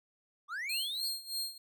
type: linear sweep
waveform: triangle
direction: up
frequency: 1117 to 4709 Hz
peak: -34 dBFS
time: 0.48-1.1 s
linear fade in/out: 50 ms
type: tone with tremolo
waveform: sawtooth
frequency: 4220 Hz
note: C8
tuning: 14 cents sharp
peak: -30 dBFS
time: 0.69-1.58 s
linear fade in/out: 5 ms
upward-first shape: sine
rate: 3.2 Hz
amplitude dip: 85%
effects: none